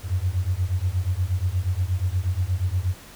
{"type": "beating tone pair", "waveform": "sine", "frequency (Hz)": [87.31, 95.71], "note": ["F2", "G2"], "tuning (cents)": [0, -41], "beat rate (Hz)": 8.4, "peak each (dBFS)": [-24, -24], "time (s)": [0.03, 2.96], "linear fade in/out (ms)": 50, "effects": ["pink hiss -45 dBFS RMS until 3.15 s"]}